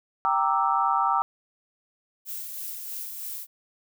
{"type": "chord", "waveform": "sine", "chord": "E half-diminished seventh", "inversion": "first", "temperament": "equal", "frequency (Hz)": [784, 932.3, 1174.7, 1318.5], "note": ["G5", "Bb5", "D6", "E6"], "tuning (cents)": [0, 0, 0, 0], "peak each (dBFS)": -26, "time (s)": [0.25, 1.22], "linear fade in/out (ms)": 0}
{"type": "noise with tremolo", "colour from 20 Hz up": "violet", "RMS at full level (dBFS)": -34, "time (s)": [2.25, 3.47], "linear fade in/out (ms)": 50, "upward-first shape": "sine", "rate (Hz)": 3.1, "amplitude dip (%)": 35}
{"effects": []}